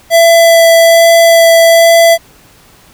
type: tone with vibrato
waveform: square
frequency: 667 Hz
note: E5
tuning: 20 cents sharp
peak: -3 dBFS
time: 0.1-2.18 s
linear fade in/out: 50 ms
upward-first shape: sine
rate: 1.2 Hz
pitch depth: 8 cents each way
effects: pink hiss -42 dBFS RMS until 2.93 s